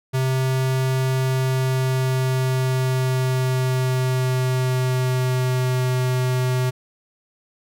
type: tone with pitch glide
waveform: square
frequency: 130.81 to 127.45 Hz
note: C3 to C3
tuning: 0 to -45 cents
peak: -19 dBFS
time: 0.13-6.71 s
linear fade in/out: 20 ms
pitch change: -45 cents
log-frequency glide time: 1.21-5.93 s
effects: none